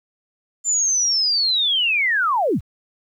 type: linear sweep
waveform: sine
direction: down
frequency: 7240 to 38.23 Hz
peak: -16 dBFS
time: 0.64-2.61 s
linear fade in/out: 50 ms
effects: 9-bit